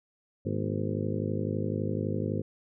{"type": "harmonic tone with a mistuned harmonic", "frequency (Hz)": 51.91, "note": "G#1", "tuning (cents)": 0, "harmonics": [2, 3, 4, 5, 6, 7, 8, 9, 10], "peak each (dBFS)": [-33, -35, -36, -37, -38, -38, -39, -40, -40], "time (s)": [0.45, 2.42], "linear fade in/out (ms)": 10, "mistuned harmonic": 5, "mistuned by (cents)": -110, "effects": []}